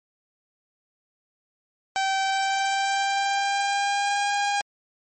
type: tone with pitch glide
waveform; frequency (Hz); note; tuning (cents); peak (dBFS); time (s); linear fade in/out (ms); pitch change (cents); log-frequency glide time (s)
sawtooth; 774 to 810.6; G5 to G#5; -22 to -42; -18; 1.96-4.61; 0; +80; 2.23-4.27
effects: MP3 32 kbps